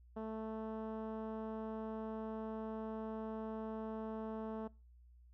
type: tone with low-pass filter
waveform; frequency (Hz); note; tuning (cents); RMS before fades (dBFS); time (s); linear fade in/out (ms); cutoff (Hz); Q
10% pulse; 220; A3; 0; -43; 0.16-4.68; 10; 720; 0.57
effects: noise-tail reverb RT60 0.3 s tail -23 dB re dry + added 60 Hz sine -59 dBFS peak until 5.33 s

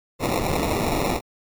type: noise with sample-and-hold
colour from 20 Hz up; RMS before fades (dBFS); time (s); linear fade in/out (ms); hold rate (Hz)
white; -23; 0.19-1.21; 50; 1575
effects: MP3 96 kbps

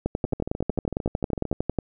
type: two click trains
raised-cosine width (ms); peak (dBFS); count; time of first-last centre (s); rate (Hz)
2; -10 / -16; 20 / 18; 0.06-1.787 / 0.25-1.528; 11 / 13.3
effects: none

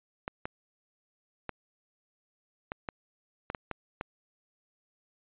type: clicks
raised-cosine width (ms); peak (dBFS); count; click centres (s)
0.5; -19; 9; 0.279 / 0.455 / 1.493 / 2.719 / 2.888 / 3.501 / 3.548 / 3.713 / 4.011
effects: resampled to 8000 Hz

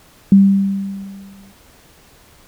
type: tone with exponential decay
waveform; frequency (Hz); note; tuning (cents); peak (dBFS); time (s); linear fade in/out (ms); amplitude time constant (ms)
sine; 196.2; G3; +2; -3; 0.32-1.52; 2; 260
effects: pink hiss -48 dBFS RMS until 2.47 s

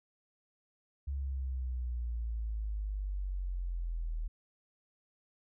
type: exponential sweep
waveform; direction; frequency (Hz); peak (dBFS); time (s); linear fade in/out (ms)
sine; down; 70 to 39.42; -33; 1.07-4.28; 10
effects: none

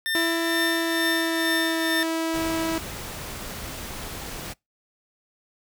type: tone with tremolo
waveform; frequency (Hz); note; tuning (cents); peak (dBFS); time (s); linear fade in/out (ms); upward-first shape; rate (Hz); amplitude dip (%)
25% pulse; 1800; A6; +39; -18; 0.06-2.03; 0; triangle; 2.2; 65
type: tone with pitch glide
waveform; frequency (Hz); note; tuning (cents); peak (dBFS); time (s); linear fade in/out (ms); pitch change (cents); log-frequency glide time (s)
sawtooth; 332.5 to 325.8; E4 to E4; +15 to -20; -20; 0.15-2.78; 0; -35; 0.62-1.96
type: noise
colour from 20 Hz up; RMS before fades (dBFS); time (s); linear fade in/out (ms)
pink; -35; 2.33-4.54; 20
effects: noise-tail reverb RT60 0.2 s tail -26 dB re dry

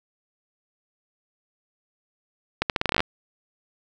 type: accelerating click train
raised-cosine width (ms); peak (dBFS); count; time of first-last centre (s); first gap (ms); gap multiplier
0.3; -5; 12; 2.62-3.004; 78; 0.82
effects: none

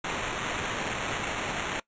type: noise with sample-and-hold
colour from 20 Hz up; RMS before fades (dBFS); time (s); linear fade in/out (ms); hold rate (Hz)
blue; -32; 0.04-1.8; 5; 4900
effects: noise-tail reverb RT60 0.1 s tail -21 dB re dry + resampled to 16000 Hz

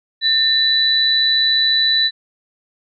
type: tone pair together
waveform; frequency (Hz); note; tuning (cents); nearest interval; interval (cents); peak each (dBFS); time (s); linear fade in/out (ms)
sine; 1800 / 3967; A6 / B7; +39 / +7; octave + major second; 1368; -20 / -13; 0.21-2.11; 50
effects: none

